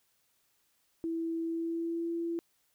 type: tone with pitch glide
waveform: sine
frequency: 329.6 to 336.7 Hz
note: E4 to E4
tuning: 0 to +37 cents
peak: -31 dBFS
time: 1.04-2.39 s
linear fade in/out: 0 ms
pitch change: +37 cents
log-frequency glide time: 1.44-2.12 s
effects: white hiss -73 dBFS RMS until 2.74 s